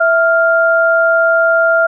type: tone pair together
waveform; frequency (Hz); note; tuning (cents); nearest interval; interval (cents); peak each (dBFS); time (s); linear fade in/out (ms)
sine; 659.3 / 1397; E5 / F6; 0 / 0; octave + minor second; 1300; -11; 0-1.87; 10
effects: none